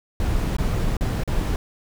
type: noise with dropouts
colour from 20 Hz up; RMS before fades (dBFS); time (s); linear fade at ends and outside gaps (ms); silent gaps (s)
brown; -22; 0.2-1.56; 1; 0.567-0.584 / 0.968-1.009 / 1.236-1.276
effects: none